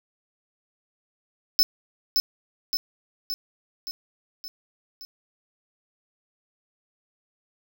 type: tone with echo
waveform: square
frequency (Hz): 5260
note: E8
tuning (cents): -5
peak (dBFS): -15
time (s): 1.59-1.63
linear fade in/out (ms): 0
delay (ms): 570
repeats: 6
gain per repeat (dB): -4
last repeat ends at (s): 5.05
effects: none